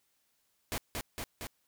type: noise with echo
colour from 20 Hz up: pink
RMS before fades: -35 dBFS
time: 0.72-0.78 s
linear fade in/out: 0 ms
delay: 230 ms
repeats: 3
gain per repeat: -2 dB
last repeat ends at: 1.47 s
effects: white hiss -75 dBFS RMS until 1.67 s